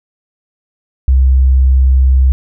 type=tone; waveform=sine; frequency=65.41 Hz; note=C2; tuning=in tune; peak=-5 dBFS; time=1.08-2.32 s; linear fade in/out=0 ms; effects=none